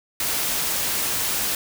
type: noise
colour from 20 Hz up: white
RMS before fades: -24 dBFS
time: 0.2-1.55 s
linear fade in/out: 2 ms
effects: none